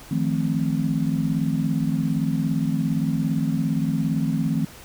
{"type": "chord", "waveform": "sine", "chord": "F dominant seventh", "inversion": "third", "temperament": "just", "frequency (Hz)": [157.15, 174.61, 218.3, 261.9], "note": ["Eb3", "F3", "A3", "C4"], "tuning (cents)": [18, 0, -13, 2], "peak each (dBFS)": [-24, -27, -26, -26], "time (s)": [0.11, 4.65], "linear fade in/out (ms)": 5, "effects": ["pink hiss -44 dBFS RMS until 4.84 s"]}